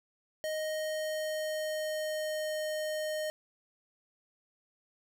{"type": "tone with pitch glide", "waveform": "square", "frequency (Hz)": [622.3, 616.9], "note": ["D#5", "D#5"], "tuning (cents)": [0, -15], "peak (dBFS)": -33, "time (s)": [0.44, 3.3], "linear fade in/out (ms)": 0, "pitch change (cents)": -15, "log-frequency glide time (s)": [0.65, 2.59], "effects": []}